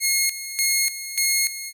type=tone with tremolo; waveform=10% pulse; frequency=2157 Hz; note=C#7; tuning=48 cents flat; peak=-9 dBFS; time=0-1.73 s; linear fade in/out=50 ms; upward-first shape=square; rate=1.7 Hz; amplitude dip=75%; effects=none